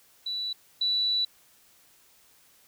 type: tone pair in turn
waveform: sine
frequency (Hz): 3951 / 3951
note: B7 / B7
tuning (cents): 0 / 0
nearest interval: unison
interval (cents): 0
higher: neither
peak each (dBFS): -29 / -23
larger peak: second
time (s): 0.26-0.53 / 0.81-1.25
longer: second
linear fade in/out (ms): 5
effects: white hiss -60 dBFS RMS until 2.67 s